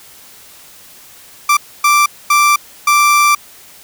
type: tone bursts at uneven times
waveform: 30% pulse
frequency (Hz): 1174.7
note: D6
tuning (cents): 0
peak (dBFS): -5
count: 4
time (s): 1.49-1.57 / 1.84-2.06 / 2.3-2.56 / 2.87-3.35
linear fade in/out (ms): 5
effects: white hiss -40 dBFS RMS until 3.83 s